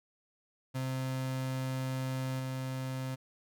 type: tone with level steps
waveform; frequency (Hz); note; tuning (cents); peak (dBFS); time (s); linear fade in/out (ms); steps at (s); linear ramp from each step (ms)
35% pulse; 130.81; C3; 0; -31 / -33; 0.74-3.16; 20; 2.39; 10
effects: none